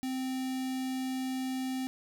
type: tone with notch filter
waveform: square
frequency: 260 Hz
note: C4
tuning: 11 cents flat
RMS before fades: -34 dBFS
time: 0.03-1.87 s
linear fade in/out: 0 ms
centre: 1200 Hz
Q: 1.3
effects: none